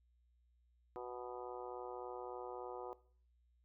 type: harmonic tone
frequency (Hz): 123.47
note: B2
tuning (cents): 0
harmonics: 3 / 4 / 5 / 6 / 7 / 8 / 9 / 10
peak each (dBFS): -48 / -48 / -58 / -51 / -55 / -54 / -64 / -57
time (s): 0.96-2.93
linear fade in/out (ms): 0
effects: noise-tail reverb RT60 0.5 s tail -19 dB re dry + added 60 Hz sine -70 dBFS peak until 3.64 s